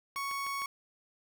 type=click train; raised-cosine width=0.3 ms; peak=-31 dBFS; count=4; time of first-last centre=0.16-0.619 s; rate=6.54 Hz
type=tone; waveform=30% pulse; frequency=1110 Hz; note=C#6; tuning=2 cents sharp; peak=-31 dBFS; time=0.16-0.66 s; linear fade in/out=2 ms
effects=none